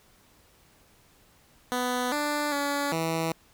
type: tone with pitch steps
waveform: 10% pulse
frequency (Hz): 248.6 / 294.9 / 284.8 / 163.2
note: B3 / D4 / C#4 / E3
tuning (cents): +12 / +7 / +47 / -17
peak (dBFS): -18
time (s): 1.72-3.32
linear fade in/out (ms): 0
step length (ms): 400
effects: pink hiss -60 dBFS RMS until 3.53 s